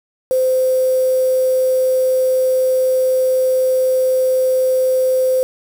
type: tone with quantisation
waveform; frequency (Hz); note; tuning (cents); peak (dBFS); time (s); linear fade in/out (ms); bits
sine; 516; C5; -24; -12; 0.31-5.43; 0; 5
effects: none